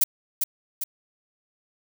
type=noise with echo; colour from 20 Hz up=violet; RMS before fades=-18 dBFS; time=0.01-0.04 s; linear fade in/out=5 ms; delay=400 ms; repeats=2; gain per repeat=-5 dB; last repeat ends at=0.84 s; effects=none